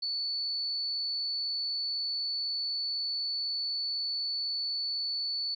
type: tone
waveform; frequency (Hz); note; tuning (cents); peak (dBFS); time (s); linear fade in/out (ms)
sine; 4462; C#8; +11; -30; 0.02-5.55; 10
effects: none